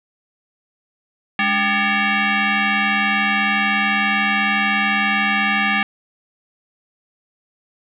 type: tone with frequency modulation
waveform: sine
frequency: 290 Hz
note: D4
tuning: 22 cents flat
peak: -15 dBFS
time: 1.39-5.83 s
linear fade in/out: 2 ms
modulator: 497 Hz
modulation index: 5.2
effects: none